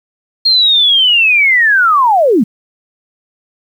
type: linear sweep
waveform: sine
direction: down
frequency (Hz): 4255 to 185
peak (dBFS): -6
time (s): 0.45-2.44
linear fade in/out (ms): 10
effects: 7-bit